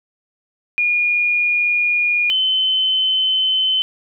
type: tone pair in turn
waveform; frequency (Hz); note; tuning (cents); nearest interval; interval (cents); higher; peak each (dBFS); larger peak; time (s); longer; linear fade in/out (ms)
sine; 2434 / 3056; D#7 / G7; -39 / -45; major third; 394; second; -14; neither; 0.78-2.3 / 2.3-3.82; neither; 0
effects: none